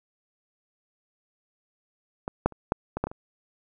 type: clicks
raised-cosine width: 1 ms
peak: -16 / -6 / -30 / -8 / -15 / -11 / -19 / -26 dBFS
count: 8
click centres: 2.279 / 2.46 / 2.523 / 2.721 / 2.97 / 3.04 / 3.07 / 3.115 s
effects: none